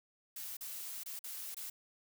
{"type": "noise with dropouts", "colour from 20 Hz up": "blue", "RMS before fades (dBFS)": -44, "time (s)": [0.36, 1.7], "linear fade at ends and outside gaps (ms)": 5, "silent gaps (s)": [[0.569, 0.608], [1.035, 1.059], [1.192, 1.24], [1.546, 1.567]], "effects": []}